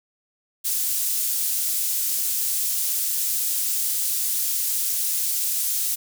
pink high-pass noise, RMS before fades -24 dBFS, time 0.64-5.96 s, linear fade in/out 20 ms, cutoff 8600 Hz, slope 12 dB/octave, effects none

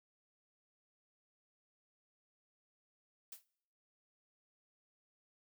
blue noise with exponential decay, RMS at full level -44 dBFS, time 3.32-3.45 s, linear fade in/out 5 ms, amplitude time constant 27 ms, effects noise-tail reverb RT60 0.7 s tail -23 dB re dry

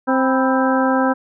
harmonic tone with a mistuned harmonic, 262.6 Hz, C4, 6 cents sharp, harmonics 1 / 2 / 3 / 4 / 5 / 6, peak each -17 / -20 / -22 / -23 / -24 / -25 dBFS, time 0.07-1.14 s, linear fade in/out 20 ms, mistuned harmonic 4, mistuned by -100 cents, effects none

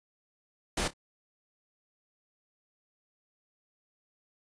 pink noise with echo, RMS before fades -30 dBFS, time 0.77-0.88 s, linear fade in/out 5 ms, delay 28 ms, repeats 2, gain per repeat -15 dB, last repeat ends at 0.936 s, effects resampled to 22050 Hz

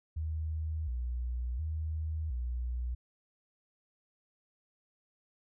sine tone with vibrato, 69.3 Hz, C#2, in tune, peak -32 dBFS, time 0.16-2.95 s, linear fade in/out 10 ms, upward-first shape square, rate 0.7 Hz, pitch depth 220 cents each way, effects none

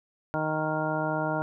harmonic tone, 155.56 Hz, D#3, in tune, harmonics 1 / 2 / 3 / 4 / 5 / 6 / 7 / 9, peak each -33 / -33 / -38 / -31 / -35 / -34 / -41 / -34 dBFS, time 0.34-1.42 s, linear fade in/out 0 ms, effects none

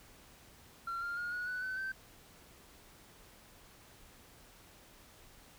sine tone with pitch steps, 1369 / 1397.8 / 1427.1 / 1457.1 / 1487.7 / 1519 / 1550.9 Hz, F6 / F6 / F6 / F#6 / F#6 / F#6 / G6, -35 / +1 / +37 / -27 / +9 / +45 / -19 cents, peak -34 dBFS, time 0.87-1.92 s, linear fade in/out 5 ms, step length 150 ms, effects tanh soft clip ceiling -34 dBFS + pink hiss -59 dBFS RMS until 5.58 s

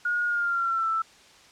sine tone with pitch glide, 1437 to 1325.4 Hz, F6 to E6, +49 to +9 cents, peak -23 dBFS, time 0.05-1.02 s, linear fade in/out 5 ms, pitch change -140 cents, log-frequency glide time 0.26-0.89 s, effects white hiss -53 dBFS RMS until 1.51 s + low-pass 6000 Hz 12 dB/octave

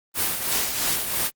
white noise with tremolo, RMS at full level -22 dBFS, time 0.14-1.31 s, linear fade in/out 50 ms, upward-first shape triangle, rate 3 Hz, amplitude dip 55%, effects Opus 32 kbps

